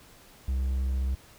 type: tone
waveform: triangle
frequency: 65.41 Hz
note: C2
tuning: in tune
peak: -23 dBFS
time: 0.48-1.15 s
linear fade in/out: 5 ms
effects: pink hiss -54 dBFS RMS until 1.38 s